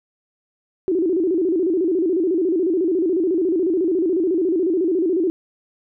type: tone with vibrato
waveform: sine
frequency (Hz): 349.2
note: F4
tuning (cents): 0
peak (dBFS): -16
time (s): 0.88-5.3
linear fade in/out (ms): 0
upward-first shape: square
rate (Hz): 14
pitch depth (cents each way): 130
effects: none